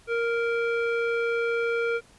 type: tone with low-pass filter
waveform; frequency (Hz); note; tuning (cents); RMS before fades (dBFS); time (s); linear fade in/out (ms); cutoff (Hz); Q
square; 466.2; A#4; 0; -26; 0.07-2.01; 50; 2000; 2.9
effects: pink hiss -56 dBFS RMS until 2.18 s + resampled to 24000 Hz